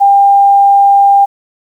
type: tone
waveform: sine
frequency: 798 Hz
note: G5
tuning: 31 cents sharp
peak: -3 dBFS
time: 0-1.26 s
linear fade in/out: 20 ms
effects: 7-bit